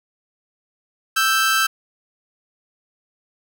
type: tone pair together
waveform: sawtooth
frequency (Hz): 1318.5 / 1568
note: E6 / G6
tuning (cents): 0 / 0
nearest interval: minor third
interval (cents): 300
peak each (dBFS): -15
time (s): 1.16-1.67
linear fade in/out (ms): 10
effects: none